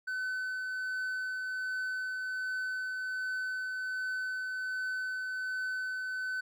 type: tone with tremolo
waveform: triangle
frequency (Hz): 1514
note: F#6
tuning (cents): +39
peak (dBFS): -30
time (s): 0.07-6.41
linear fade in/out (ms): 10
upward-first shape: triangle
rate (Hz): 1.3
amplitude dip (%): 25
effects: none